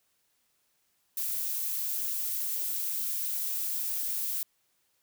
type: noise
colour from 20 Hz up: violet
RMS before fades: -32 dBFS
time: 1.17-4.43 s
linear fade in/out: 2 ms
effects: white hiss -73 dBFS RMS until 5.02 s